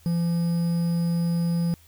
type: tone with quantisation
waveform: triangle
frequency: 170 Hz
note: F3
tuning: 46 cents flat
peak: -19 dBFS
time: 0.06-1.74 s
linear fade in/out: 0 ms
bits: 7
effects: added 81 Hz sine -54 dBFS peak until 1.87 s + white hiss -57 dBFS RMS until 1.87 s